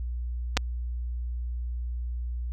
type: clicks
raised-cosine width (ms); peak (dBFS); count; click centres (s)
0.2; -6; 2; 0.569 / 0.573
effects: added 60 Hz sine -29 dBFS peak until 2.52 s